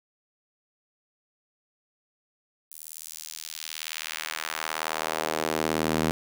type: tone with high-pass filter sweep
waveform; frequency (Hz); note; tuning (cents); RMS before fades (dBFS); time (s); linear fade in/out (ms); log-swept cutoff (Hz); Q
sawtooth; 79; D#2; +27; -31; 2.71-6.11; 0; 11000 to 200; 1
effects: none